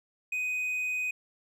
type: tone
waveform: triangle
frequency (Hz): 2500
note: D#7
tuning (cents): +8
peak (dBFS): -27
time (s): 0.32-1.11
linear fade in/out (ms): 5
effects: none